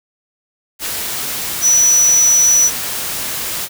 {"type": "tone in noise", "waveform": "sine", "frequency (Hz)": 5920, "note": "F#8", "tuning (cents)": 0, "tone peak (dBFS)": -8, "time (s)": [1.61, 2.71], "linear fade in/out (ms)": 50, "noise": "white", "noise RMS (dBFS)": -22, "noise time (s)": [0.79, 3.69], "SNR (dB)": 11, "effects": []}